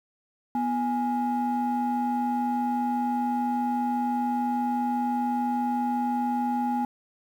triangle ring-modulated tone, 292.5 Hz, D4, 7 cents flat, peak -18 dBFS, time 0.55-6.85 s, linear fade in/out 2 ms, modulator 538 Hz, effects tanh soft clip ceiling -16 dBFS + 9-bit

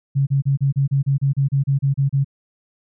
sine tone bursts, 138.1 Hz, C#3, 6 cents flat, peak -14 dBFS, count 14, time 0.15-2.246 s, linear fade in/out 20 ms, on 120 ms, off 32 ms, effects none

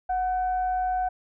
sine tone with frequency modulation, 737 Hz, F#5, 7 cents flat, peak -23 dBFS, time 0.09-1.09 s, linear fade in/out 10 ms, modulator 786 Hz, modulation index 0.29, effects none

